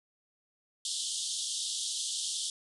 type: band-pass noise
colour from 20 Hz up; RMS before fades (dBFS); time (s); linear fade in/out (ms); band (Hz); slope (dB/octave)
pink; -35; 0.85-2.5; 2; 3100 to 10000; 96
effects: none